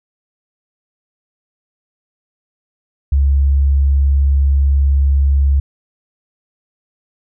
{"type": "tone", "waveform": "sine", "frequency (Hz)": 69.3, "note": "C#2", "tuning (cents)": 0, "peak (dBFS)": -9, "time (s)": [3.12, 5.6], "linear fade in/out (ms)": 5, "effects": []}